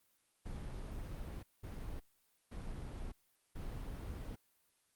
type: noise bursts at uneven times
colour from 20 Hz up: brown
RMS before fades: -44 dBFS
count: 4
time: 0.45-1.43 / 1.63-2 / 2.51-3.12 / 3.55-4.36 s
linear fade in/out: 10 ms
effects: white hiss -75 dBFS RMS until 4.95 s + Opus 32 kbps